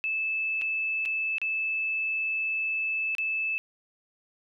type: tone with dropouts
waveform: sine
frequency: 2621 Hz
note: E7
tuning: 11 cents flat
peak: -26 dBFS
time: 0.04-3.58 s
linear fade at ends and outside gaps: 0 ms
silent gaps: 0.614-0.619 / 1.053-1.058 / 1.383-1.416 / 3.151-3.183 s
effects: none